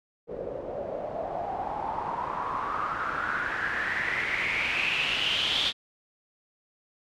white noise with low-pass filter sweep, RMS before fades -30 dBFS, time 0.27-5.73 s, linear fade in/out 50 ms, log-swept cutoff 480 to 3500 Hz, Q 6.7, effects none

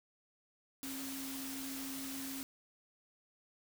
sine tone in noise, 269.4 Hz, C#4, 49 cents flat, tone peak -43 dBFS, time 0.83-2.43 s, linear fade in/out 0 ms, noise white, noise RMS -45 dBFS, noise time 0.83-2.43 s, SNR -1 dB, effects none

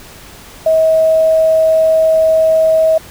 sine tone with quantisation, 640 Hz, D#5, 49 cents sharp, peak -7 dBFS, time 0.66-2.98 s, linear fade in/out 5 ms, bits 6, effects pink hiss -36 dBFS RMS until 3.1 s

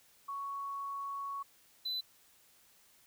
sine / triangle tone pair in turn, 1113 / 4008 Hz, C#6 / B7, +7 / +25 cents, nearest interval octave + minor seventh, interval 2218 cents, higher second, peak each -37 / -33 dBFS, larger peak second, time 0.28-1.43 / 1.85-2.01 s, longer first, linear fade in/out 10 ms, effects white hiss -65 dBFS RMS until 3.06 s

